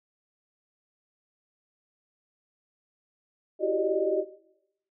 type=tone cluster; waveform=sine; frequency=331.5 / 377.2 / 395.6 / 573 / 616 Hz; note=E4 / F#4 / G4 / D5 / D#5; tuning=+10 / +33 / +16 / -43 / -17 cents; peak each=-34 / -28 / -31 / -36 / -27 dBFS; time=3.59-4.25 s; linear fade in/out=50 ms; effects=noise-tail reverb RT60 0.8 s tail -18 dB re dry